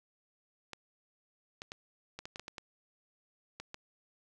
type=clicks; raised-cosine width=0.2 ms; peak=-25 dBFS; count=11; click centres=0.733 / 1.619 / 1.719 / 2.19 / 2.255 / 2.359 / 2.396 / 2.481 / 2.582 / 3.6 / 3.744 s; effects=none